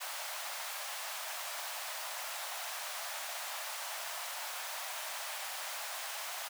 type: high-pass noise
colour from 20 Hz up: pink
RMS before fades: -41 dBFS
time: 0-6.49 s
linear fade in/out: 20 ms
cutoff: 620 Hz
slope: 48 dB/octave
effects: none